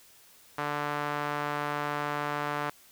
sawtooth tone with band-pass filter, 146.83 Hz, D3, in tune, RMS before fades -32 dBFS, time 0.58-2.7 s, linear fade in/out 5 ms, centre 1200 Hz, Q 1.3, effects white hiss -57 dBFS RMS until 2.91 s

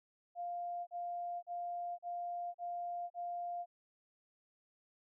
sine tone bursts, 700 Hz, F5, 4 cents sharp, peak -38 dBFS, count 6, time 0.35-3.66 s, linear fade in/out 50 ms, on 520 ms, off 38 ms, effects none

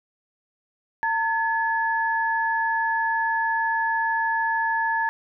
sine tone pair together, 906.6 / 1709 Hz, A#5 / G#6, -48 / +49 cents, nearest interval major seventh, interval 1097 cents, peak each -23 / -24 dBFS, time 1.03-5.09 s, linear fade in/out 0 ms, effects none

